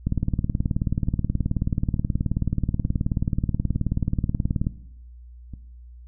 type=two click trains; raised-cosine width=5 ms; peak=-24 / -10 dBFS; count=7 / 87; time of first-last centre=0.18-5.537 / 0.07-4.669 s; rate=1.12 / 18.7 Hz; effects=noise-tail reverb RT60 0.8 s tail -17 dB re dry + added 60 Hz sine -41 dBFS peak until 6.07 s